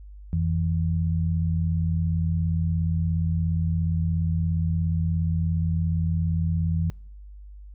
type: tone pair together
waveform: sine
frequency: 86.88 / 164 Hz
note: F2 / E3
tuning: -8 / -9 cents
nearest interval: major seventh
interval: 1099 cents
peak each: -23 / -25 dBFS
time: 0.33-6.9 s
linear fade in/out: 0 ms
effects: noise-tail reverb RT60 0.7 s tail -26 dB re dry + added 50 Hz sine -40 dBFS peak until 7.74 s